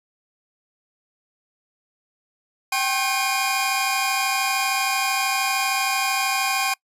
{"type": "tone cluster", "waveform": "sawtooth", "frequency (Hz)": [776, 809, 1077, 2446], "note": ["G5", "G#5", "C6", "D#7"], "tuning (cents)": [-18, -46, 50, -30], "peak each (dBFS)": [-21, -30, -22, -21], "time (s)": [2.72, 6.74], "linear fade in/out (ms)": 5, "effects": ["noise-tail reverb RT60 0.1 s tail -25 dB re dry", "resampled to 32000 Hz"]}